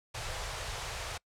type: band-stop noise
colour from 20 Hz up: pink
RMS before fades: -38 dBFS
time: 0.14-1.18 s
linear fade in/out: 10 ms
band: 120 to 480 Hz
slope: 24 dB/octave
effects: noise-tail reverb RT60 0.1 s tail -25 dB re dry + low-pass 8000 Hz 12 dB/octave